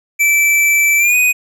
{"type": "tone with pitch glide", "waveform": "square", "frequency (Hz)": [2323, 2490], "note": ["D7", "D#7"], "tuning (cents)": [-20, 1], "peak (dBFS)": -10, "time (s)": [0.19, 1.33], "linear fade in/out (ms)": 20, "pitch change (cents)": 121, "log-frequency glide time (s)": [0.98, 1.16], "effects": []}